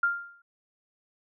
sine tone with exponential decay, 1396.9 Hz, F6, in tune, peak -19 dBFS, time 0.03-0.42 s, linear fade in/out 5 ms, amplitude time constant 83 ms, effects none

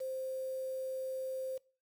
sine tone with quantisation, 523.3 Hz, C5, in tune, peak -36 dBFS, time 0-1.58 s, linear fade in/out 10 ms, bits 9, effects noise-tail reverb RT60 0.4 s tail -23 dB re dry

